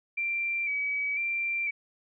sine tone with vibrato, 2319 Hz, D7, 22 cents flat, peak -27 dBFS, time 0.17-1.71 s, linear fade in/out 10 ms, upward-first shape square, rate 1 Hz, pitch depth 31 cents each way, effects none

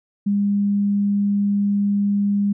sine tone, 202.3 Hz, G#3, 45 cents flat, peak -16 dBFS, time 0.26-2.53 s, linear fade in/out 10 ms, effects none

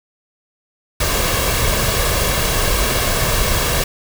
pink noise with comb filter, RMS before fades -17 dBFS, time 1-3.84 s, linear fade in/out 5 ms, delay 1.8 ms, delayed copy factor +0.5, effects none

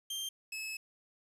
sawtooth tone pair in turn, 3168 / 2591 Hz, G7 / E7, +18 / -30 cents, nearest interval minor third, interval 348 cents, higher first, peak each -33 / -35 dBFS, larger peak first, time 0.1-0.29 / 0.52-0.77 s, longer second, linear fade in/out 5 ms, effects resampled to 32000 Hz + 10-bit

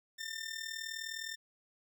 15% pulse tone with amplitude modulation, 1800 Hz, A6, 39 cents sharp, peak -30 dBFS, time 0.18-1.36 s, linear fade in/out 20 ms, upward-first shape sine, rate 39.7 Hz, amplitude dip 70%, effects none

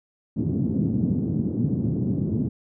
white band-pass noise, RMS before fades -24 dBFS, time 0.36-2.49 s, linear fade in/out 10 ms, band 100 to 260 Hz, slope 24 dB/octave, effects none

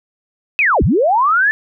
sine linear two-way sweep, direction down then up, 2637 to 41.01 to 1779 Hz, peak -10 dBFS, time 0.59-1.51 s, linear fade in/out 0 ms, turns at 0.83 s, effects none

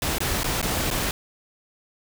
pink noise with dropouts, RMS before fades -25 dBFS, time 0.02-1.11 s, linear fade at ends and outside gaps 1 ms, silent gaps 0.184-0.204 / 0.433-0.443 / 0.615-0.627 / 0.903-0.911 s, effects none

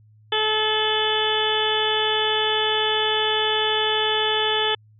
harmonic tone, 432.1 Hz, A4, 31 cents flat, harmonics 1 / 2 / 3 / 4 / 5 / 6 / 7 / 8, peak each -25 / -26 / -31 / -28 / -35 / -35 / -25 / -25 dBFS, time 0.32-4.75 s, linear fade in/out 5 ms, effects added 107 Hz sine -50 dBFS peak until 4.99 s

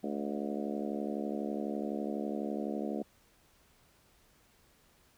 harmonic tone with a mistuned harmonic, 72 Hz, D2, 34 cents flat, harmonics 3 / 4 / 5 / 6 / 7 / 8 / 9 / 10, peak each -37 / -39 / -41 / -43 / -44 / -45 / -46 / -47 dBFS, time 0.03-3.03 s, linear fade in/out 10 ms, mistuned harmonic 9, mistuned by -36 cents, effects pink hiss -66 dBFS RMS until 5.17 s

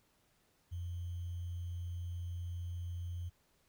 sine tone with sample-and-hold, 87.31 Hz, F2, in tune, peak -38 dBFS, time 0.71-3.3 s, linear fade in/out 20 ms, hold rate 3150 Hz, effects pink hiss -73 dBFS RMS until 3.68 s

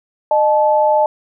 sine tone pair together, 611 / 867.6 Hz, D#5 / A5, -32 / -25 cents, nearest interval tritone, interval 607 cents, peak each -13 dBFS, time 0.31-1.06 s, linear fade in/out 2 ms, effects none

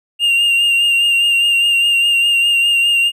triangle tone with vibrato, 2794 Hz, F7, in tune, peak -9 dBFS, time 0.19-3.12 s, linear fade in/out 50 ms, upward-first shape sine, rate 4.9 Hz, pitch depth 27 cents each way, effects none

